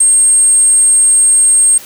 sine tone, 8510 Hz, C9, 28 cents sharp, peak -5 dBFS, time 0-1.78 s, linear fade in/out 5 ms, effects white hiss -33 dBFS RMS until 1.85 s

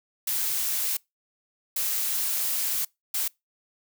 blue noise bursts at uneven times, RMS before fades -27 dBFS, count 3, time 0.27-0.97 / 1.76-2.85 / 3.14-3.28 s, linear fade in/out 5 ms, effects noise-tail reverb RT60 0.2 s tail -25 dB re dry

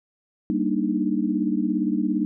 sine chord, Eb major seventh, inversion first, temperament equal, 196 / 233.1 / 293.7 / 311.1 Hz, G3 / Bb3 / D4 / Eb4, 0 / 0 / 0 / 0 cents, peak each -26 dBFS, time 0.5-2.25 s, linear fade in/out 0 ms, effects none

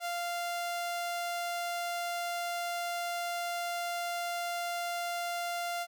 sawtooth tone, 695 Hz, F5, 9 cents flat, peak -29 dBFS, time 0-5.87 s, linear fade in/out 50 ms, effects none

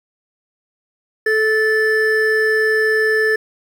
triangle tone pair together, 435.8 / 1752.8 Hz, A4 / A6, -17 / -7 cents, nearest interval 2 octaves, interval 2410 cents, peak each -14 dBFS, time 1.26-3.36 s, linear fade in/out 5 ms, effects 8-bit

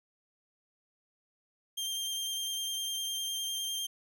sawtooth tone with vibrato, 3177 Hz, G7, 23 cents sharp, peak -30 dBFS, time 1.77-3.87 s, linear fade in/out 10 ms, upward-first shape square, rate 9.9 Hz, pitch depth 11 cents each way, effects none

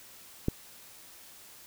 click, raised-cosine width 3 ms, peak -13 dBFS, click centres 0.484 s, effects white hiss -52 dBFS RMS until 1.66 s

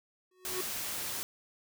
square tone with exponential growth, 368.9 Hz, F#4, 5 cents flat, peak -33 dBFS, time 0.31-0.61 s, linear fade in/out 5 ms, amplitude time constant 65 ms
white noise, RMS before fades -37 dBFS, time 0.45-1.23 s, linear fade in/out 0 ms
effects none

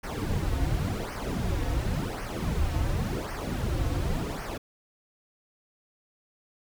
brown noise with flanger, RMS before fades -29 dBFS, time 0.03-4.58 s, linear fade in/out 10 ms, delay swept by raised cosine 0.26 to 5.06 ms, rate 0.91 Hz, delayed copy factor -0.75, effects none

